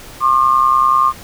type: tone pair together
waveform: sine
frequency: 1069.7 / 1200 Hz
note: C6 / D6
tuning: +38 / +37 cents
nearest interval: major second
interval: 199 cents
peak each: -12 dBFS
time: 0.2-1.13 s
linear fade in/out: 50 ms
effects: pink hiss -36 dBFS RMS until 1.23 s